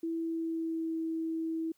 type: tone with pitch glide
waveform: sine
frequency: 329.6 to 324.5 Hz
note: E4 to E4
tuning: 0 to -27 cents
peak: -31 dBFS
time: 0.03-1.72 s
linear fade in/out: 5 ms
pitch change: -27 cents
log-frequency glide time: 0.13-0.97 s
effects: white hiss -72 dBFS RMS until 1.77 s